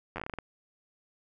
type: slowing click train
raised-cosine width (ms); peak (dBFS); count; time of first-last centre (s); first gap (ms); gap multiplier
0.5; -21; 10; 0.16-0.387; 10; 1.22
effects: none